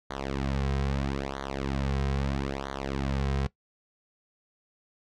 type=tone with flanger; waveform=sawtooth; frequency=68.3 Hz; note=C#2; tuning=25 cents flat; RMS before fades=-30 dBFS; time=0.1-3.47 s; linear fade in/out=5 ms; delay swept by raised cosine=0.38 to 3.48 ms; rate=0.77 Hz; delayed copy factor=-0.9; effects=noise-tail reverb RT60 0.1 s tail -19 dB re dry + low-pass 5000 Hz 12 dB/octave